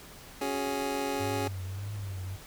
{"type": "chord", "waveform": "25% pulse", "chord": "C# suspended fourth", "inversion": "none", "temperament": "just", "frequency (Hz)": [277.2, 369.6, 415.8], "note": ["C#4", "F#4", "G#4"], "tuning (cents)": [0, -2, 2], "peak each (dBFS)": [-30, -34, -30], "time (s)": [0.41, 1.48], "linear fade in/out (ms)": 5}
{"type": "tone with vibrato", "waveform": "sine", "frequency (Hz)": 98, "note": "G2", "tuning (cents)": 0, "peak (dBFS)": -34, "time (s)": [1.19, 2.37], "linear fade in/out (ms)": 20, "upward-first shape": "triangle", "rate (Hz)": 1.7, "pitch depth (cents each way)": 110}
{"effects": ["pink hiss -49 dBFS RMS until 2.46 s"]}